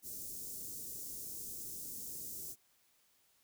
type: band-stop noise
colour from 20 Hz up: white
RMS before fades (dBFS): -45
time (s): 0.02-2.56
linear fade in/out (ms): 50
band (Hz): 430 to 6000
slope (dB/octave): 24
effects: white hiss -72 dBFS RMS until 3.43 s